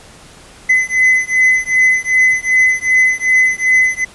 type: beating tone pair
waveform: triangle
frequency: 2027 / 2029.6 Hz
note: B6 / B6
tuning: +45 / +47 cents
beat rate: 2.6 Hz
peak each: -11 dBFS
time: 0.69-4.05 s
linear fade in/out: 10 ms
effects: pink hiss -40 dBFS RMS until 4.14 s + resampled to 24000 Hz